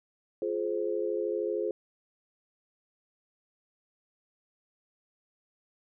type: chord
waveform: sine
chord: F minor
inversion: none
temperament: equal with one note detuned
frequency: 349.2 / 422.3 / 523.3 Hz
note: F4 / Ab4 / C5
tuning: 0 / +29 / 0 cents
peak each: -33 / -31 / -34 dBFS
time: 0.42-1.71 s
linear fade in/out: 2 ms
effects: none